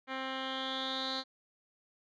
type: tone with low-pass filter sweep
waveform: 10% pulse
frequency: 263.9 Hz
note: C4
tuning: 15 cents sharp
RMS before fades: -37 dBFS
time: 0.07-1.24 s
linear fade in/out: 50 ms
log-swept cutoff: 2600 to 4200 Hz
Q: 7.2
effects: none